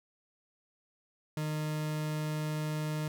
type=tone; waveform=40% pulse; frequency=153.3 Hz; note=D#3; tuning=25 cents flat; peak=-31 dBFS; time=1.37-3.08 s; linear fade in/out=2 ms; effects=none